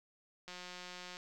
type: click train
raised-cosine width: 0.2 ms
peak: -30 dBFS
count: 125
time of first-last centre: 0.48-1.169 s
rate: 180 Hz
effects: none